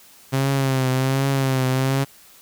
sawtooth tone with vibrato, 133.3 Hz, C3, 33 cents sharp, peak -14 dBFS, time 0.32-2.05 s, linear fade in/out 20 ms, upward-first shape triangle, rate 1.3 Hz, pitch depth 60 cents each way, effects white hiss -49 dBFS RMS until 2.41 s

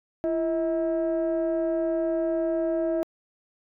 sine tone pair together, 337 / 641 Hz, E4 / E5, +38 / -49 cents, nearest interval major seventh, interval 1113 cents, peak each -24 / -24 dBFS, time 0.24-3.03 s, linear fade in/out 0 ms, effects tanh soft clip ceiling -19 dBFS

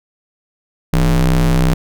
square ring-modulated tone, 64.2 Hz, C2, 32 cents flat, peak -8 dBFS, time 0.93-1.74 s, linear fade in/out 5 ms, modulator 97 Hz, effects none

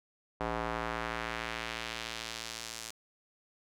square tone with band-pass filter sweep, 56.9 Hz, A#1, 41 cents flat, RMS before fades -38 dBFS, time 0.4-2.91 s, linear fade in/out 5 ms, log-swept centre 860 to 7100 Hz, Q 0.99, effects none

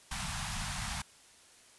pink band-stop noise, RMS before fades -37 dBFS, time 0.11-1.02 s, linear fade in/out 5 ms, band 210 to 730 Hz, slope 48 dB/octave, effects white hiss -59 dBFS RMS until 1.78 s + resampled to 24000 Hz

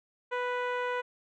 10% pulse tone with low-pass filter, 493.9 Hz, B4, in tune, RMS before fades -32 dBFS, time 0.31-1.02 s, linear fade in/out 20 ms, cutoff 1600 Hz, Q 0.59, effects none

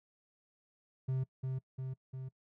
triangle tone with echo, 130.81 Hz, C3, in tune, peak -29 dBFS, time 1.08-1.24 s, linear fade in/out 10 ms, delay 350 ms, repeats 3, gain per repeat -3 dB, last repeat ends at 2.29 s, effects noise-tail reverb RT60 0.1 s tail -22 dB re dry

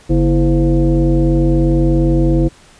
sine tone with frequency modulation, 140.4 Hz, C#3, 22 cents sharp, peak -9 dBFS, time 0.09-2.49 s, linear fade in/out 20 ms, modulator 189 Hz, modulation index 1.5, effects pink hiss -45 dBFS RMS until 2.79 s + resampled to 22050 Hz

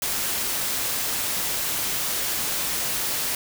white noise, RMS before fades -26 dBFS, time 0.02-3.35 s, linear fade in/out 2 ms, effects none

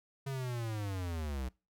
square linear sweep, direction down, 138.59 to 61.1 Hz, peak -36 dBFS, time 0.26-1.49 s, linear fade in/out 10 ms, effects noise-tail reverb RT60 0.3 s tail -24 dB re dry

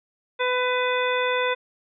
harmonic tone, 500 Hz, B4, 21 cents sharp, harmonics 1 / 2 / 3 / 4 / 5 / 7, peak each -24 / -27 / -29 / -30 / -31 / -32 dBFS, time 0.39-1.55 s, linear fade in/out 20 ms, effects none

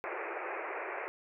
pink band-pass noise, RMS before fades -39 dBFS, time 0.04-1.08 s, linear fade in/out 0 ms, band 340 to 2500 Hz, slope 96 dB/octave, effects none

